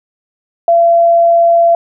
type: tone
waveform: sine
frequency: 679 Hz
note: F5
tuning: 49 cents flat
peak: -5 dBFS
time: 0.68-1.75 s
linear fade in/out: 2 ms
effects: none